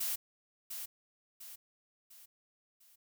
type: noise with echo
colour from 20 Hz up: blue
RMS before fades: -35 dBFS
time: 0-0.16 s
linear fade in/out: 10 ms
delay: 700 ms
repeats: 4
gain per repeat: -7 dB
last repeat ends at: 2.96 s
effects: none